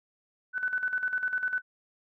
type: tone with tremolo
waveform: sine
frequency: 1500 Hz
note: F#6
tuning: 23 cents sharp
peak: -25 dBFS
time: 0.53-1.62 s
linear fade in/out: 50 ms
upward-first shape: square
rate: 10 Hz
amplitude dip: 65%
effects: none